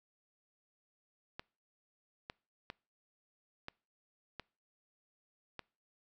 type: clicks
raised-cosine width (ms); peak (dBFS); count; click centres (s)
0.3; -26; 6; 1.395 / 2.299 / 2.701 / 3.684 / 4.397 / 5.593
effects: noise-tail reverb RT60 0.4 s tail -26 dB re dry